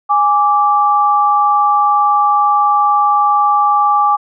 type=tone pair together; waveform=sine; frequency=826 / 1168.1 Hz; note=G#5 / D6; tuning=-10 / -10 cents; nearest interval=tritone; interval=600 cents; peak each=-12 / -11 dBFS; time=0.09-4.17 s; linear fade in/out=20 ms; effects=none